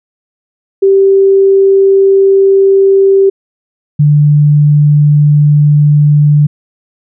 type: tone pair in turn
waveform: sine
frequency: 389.9 / 147.74 Hz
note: G4 / D3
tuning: -9 / +11 cents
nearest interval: octave + perfect fourth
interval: 1680 cents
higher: first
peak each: -3 dBFS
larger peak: neither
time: 0.82-3.3 / 3.99-6.47 s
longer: neither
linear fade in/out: 10 ms
effects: none